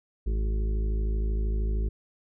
harmonic tone, 53 Hz, G#1, 36 cents sharp, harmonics 1 / 2 / 3 / 4 / 6 / 7 / 8, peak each -24 / -41 / -45 / -41 / -48 / -42 / -46 dBFS, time 0.26-1.89 s, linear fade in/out 10 ms, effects none

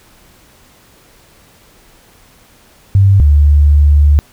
sine tone pair in turn, 98 / 73.04 Hz, G2 / D2, 0 / -9 cents, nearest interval perfect fourth, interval 509 cents, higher first, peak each -4 dBFS, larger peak neither, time 2.95-3.2 / 3.2-4.19 s, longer second, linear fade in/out 0 ms, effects pink hiss -46 dBFS RMS until 4.32 s

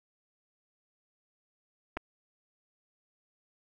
clicks, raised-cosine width 0.5 ms, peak -21 dBFS, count 2, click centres 1.969 / 1.972 s, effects none

